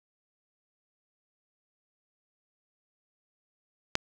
click, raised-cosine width 0.2 ms, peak -7 dBFS, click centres 3.954 s, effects none

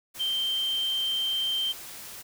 sine tone in noise, 3136 Hz, G7, in tune, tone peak -25 dBFS, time 0.19-1.73 s, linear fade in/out 20 ms, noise white, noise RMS -42 dBFS, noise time 0.14-2.23 s, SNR +14 dB, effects none

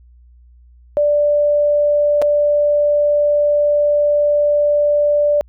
sine tone with dropouts, 587.3 Hz, D5, in tune, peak -11 dBFS, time 0.97-5.41 s, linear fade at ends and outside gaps 0 ms, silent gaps 2.217-2.222 s, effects added 60 Hz sine -43 dBFS peak until 5.48 s

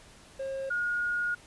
triangle / sine tone pair in turn, 538 / 1436.3 Hz, C5 / F6, +48 / +48 cents, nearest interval octave + perfect fourth, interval 1700 cents, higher second, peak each -30 / -27 dBFS, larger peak second, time 0.39-0.7 / 0.7-1.35 s, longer second, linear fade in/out 10 ms, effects pink hiss -54 dBFS RMS until 1.46 s + resampled to 24000 Hz

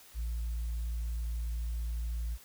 sine tone, 57.2 Hz, A#1, 32 cents flat, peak -30 dBFS, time 0.14-2.38 s, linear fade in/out 50 ms, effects tanh soft clip ceiling -30 dBFS + white hiss -56 dBFS RMS until 2.44 s

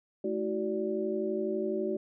sine tone cluster, 216.7 / 324.8 / 376.8 / 583 Hz, A3 / E4 / F#4 / D5, -26 / -26 / +32 / -13 cents, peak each -36 / -36 / -31 / -37 dBFS, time 0.24-1.97 s, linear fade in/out 5 ms, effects none

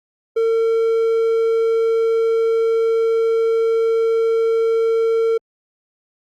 triangle tone, 453.5 Hz, A#4, 48 cents flat, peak -12 dBFS, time 0.36-5.38 s, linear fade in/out 10 ms, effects Opus 48 kbps

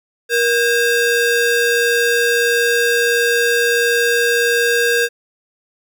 40% pulse ring-modulated tone, 1046.5 Hz, C6, in tune, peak -9 dBFS, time 0.29-5.09 s, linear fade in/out 50 ms, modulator 574 Hz, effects none

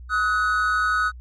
triangle tone pair together, 1269 / 1481 Hz, D#6 / F#6, +34 / +1 cents, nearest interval minor third, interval 267 cents, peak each -20 dBFS, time 0.09-1.12 s, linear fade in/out 50 ms, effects added 61 Hz sine -37 dBFS peak until 1.2 s + resampled to 24000 Hz

